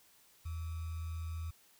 sine tone with sample-and-hold, 81.8 Hz, E2, 13 cents flat, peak -37 dBFS, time 0.45-1.51 s, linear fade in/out 10 ms, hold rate 1225 Hz, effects white hiss -65 dBFS RMS until 1.79 s

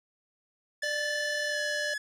45% pulse tone with pitch glide, 1741 to 1699.3 Hz, A6 to G#6, -19 to +39 cents, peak -31 dBFS, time 0.82-1.98 s, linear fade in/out 5 ms, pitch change -42 cents, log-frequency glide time 1.49-1.59 s
harmonic tone, 594 Hz, D5, 20 cents sharp, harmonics 1 / 3 / 5 / 7 / 9 / 10, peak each -34 / -39 / -41 / -42 / -44 / -44 dBFS, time 0.83-1.94 s, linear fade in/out 5 ms
effects low-pass 9000 Hz 12 dB/octave + 11-bit

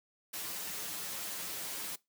white noise with comb filter, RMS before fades -40 dBFS, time 0.33-1.96 s, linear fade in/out 10 ms, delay 8.1 ms, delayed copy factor -0.85, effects noise-tail reverb RT60 0.2 s tail -21 dB re dry + high-pass 100 Hz 12 dB/octave

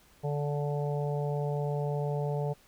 harmonic tone, 145.7 Hz, D3, 13 cents flat, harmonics 1 / 3 / 4 / 5 / 6, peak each -30 / -35 / -38 / -41 / -43 dBFS, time 0.23-2.54 s, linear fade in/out 20 ms, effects pink hiss -61 dBFS RMS until 2.67 s

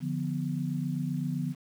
sine chord, B diminished, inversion first, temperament equal, 146.83 / 174.61 / 246.9 Hz, D3 / F3 / B3, 0 / 0 / 0 cents, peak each -32 / -33 / -34 dBFS, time 0-1.55 s, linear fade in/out 50 ms, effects 9-bit

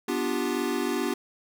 square chord, G dominant seventh, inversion first, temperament equal, 246.9 / 293.7 / 349.2 / 392 Hz, B3 / D4 / F4 / G4, 0 / 0 / 0 / 0 cents, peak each -32 dBFS, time 0.08-1.14 s, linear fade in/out 5 ms, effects none

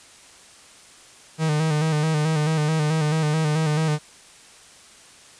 45% pulse tone with vibrato, 154.8 Hz, D#3, 9 cents flat, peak -19 dBFS, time 1.38-3.99 s, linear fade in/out 50 ms, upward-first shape square, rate 4.6 Hz, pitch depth 47 cents each way, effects white hiss -48 dBFS RMS until 5.39 s + resampled to 22050 Hz

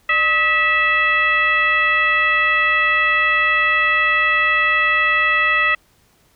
sine tone with frequency modulation, 1952 Hz, B6, 21 cents flat, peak -13 dBFS, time 0.09-5.75 s, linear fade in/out 5 ms, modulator 676 Hz, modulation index 1.1, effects pink hiss -57 dBFS RMS until 6.35 s

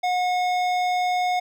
sine tone with hard clipping, 725 Hz, F#5, 35 cents flat, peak -22 dBFS, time 0.03-1.4 s, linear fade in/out 10 ms, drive 13 dB, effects none

